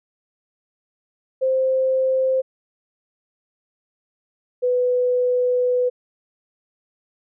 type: tone pair in turn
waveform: sine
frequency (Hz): 523.3 / 496.9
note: C5 / B4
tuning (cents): 0 / +11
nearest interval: minor second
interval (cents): 89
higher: first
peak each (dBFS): -16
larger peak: neither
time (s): 1.41-2.42 / 4.62-5.9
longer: second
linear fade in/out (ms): 20
effects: none